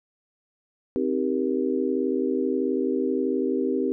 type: chord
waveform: sine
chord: C minor seventh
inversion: none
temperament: just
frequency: 261.6 / 314 / 392.4 / 470.9 Hz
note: C4 / Eb4 / G4 / Bb4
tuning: 0 / +16 / +2 / +18 cents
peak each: -26 / -29 / -26 / -30 dBFS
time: 0.96-3.92 s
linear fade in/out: 0 ms
effects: none